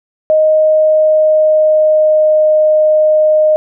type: tone with pitch glide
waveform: sine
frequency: 622.3 to 616.9 Hz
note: D#5 to D#5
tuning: 0 to -15 cents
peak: -6 dBFS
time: 0.3-3.56 s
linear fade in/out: 0 ms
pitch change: -15 cents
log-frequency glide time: 0.54-2.46 s
effects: none